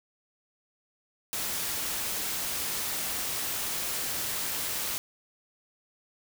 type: noise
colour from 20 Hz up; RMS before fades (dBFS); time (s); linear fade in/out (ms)
white; -32; 1.33-4.98; 0
effects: none